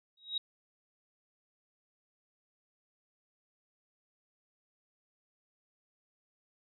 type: tone with exponential growth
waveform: sine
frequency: 3807 Hz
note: A#7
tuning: 36 cents sharp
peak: -28 dBFS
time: 0.17-0.38 s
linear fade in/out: 5 ms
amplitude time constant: 45 ms
effects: none